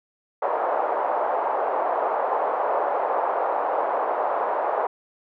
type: band-pass noise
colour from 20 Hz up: white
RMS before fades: -24 dBFS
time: 0.42-4.87 s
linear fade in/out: 5 ms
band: 520 to 920 Hz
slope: 24 dB/octave
effects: none